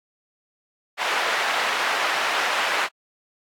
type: band-pass noise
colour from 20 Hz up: white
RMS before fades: -24 dBFS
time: 0.97-2.89 s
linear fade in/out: 50 ms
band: 690 to 2000 Hz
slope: 12 dB/octave
effects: AAC 64 kbps